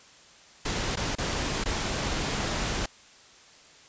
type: noise with dropouts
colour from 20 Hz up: pink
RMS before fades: -29 dBFS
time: 0.65-2.86 s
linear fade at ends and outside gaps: 5 ms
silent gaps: 0.958-0.97 / 1.153-1.183 / 1.64-1.656 s
effects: white hiss -53 dBFS RMS until 3.88 s + resampled to 16000 Hz